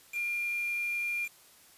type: tone with quantisation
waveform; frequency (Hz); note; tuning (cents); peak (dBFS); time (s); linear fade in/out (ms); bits
sine; 2396; D7; +34; -30; 0.12-1.29; 50; 7
effects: white hiss -58 dBFS RMS until 1.77 s + resampled to 32000 Hz